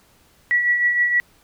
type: tone with tremolo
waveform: sine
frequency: 1939 Hz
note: B6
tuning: 32 cents flat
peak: -13 dBFS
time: 0.51-1.2 s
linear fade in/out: 0 ms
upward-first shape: triangle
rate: 6.4 Hz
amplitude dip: 55%
effects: pink hiss -56 dBFS RMS until 1.43 s